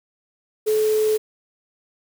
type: tone in noise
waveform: sine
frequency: 431.6 Hz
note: A4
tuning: 33 cents flat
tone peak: -16 dBFS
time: 0.66-1.18 s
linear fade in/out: 20 ms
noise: white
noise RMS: -34 dBFS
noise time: 0.66-1.18 s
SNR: +15 dB
effects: none